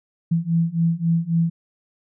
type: beating tone pair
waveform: sine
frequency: 164.81 / 168.51 Hz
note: E3 / E3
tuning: 0 / +38 cents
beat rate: 3.7 Hz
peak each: -21 / -20 dBFS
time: 0.31-1.5 s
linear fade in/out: 10 ms
effects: none